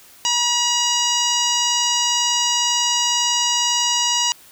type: harmonic tone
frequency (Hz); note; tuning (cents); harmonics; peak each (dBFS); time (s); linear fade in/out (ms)
962; B5; -46; 1 / 2 / 3 / 4 / 5 / 6 / 7 / 8; -24 / -32 / -21 / -28 / -25 / -23 / -26 / -30; 0.25-4.32; 0
effects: white hiss -47 dBFS RMS until 4.51 s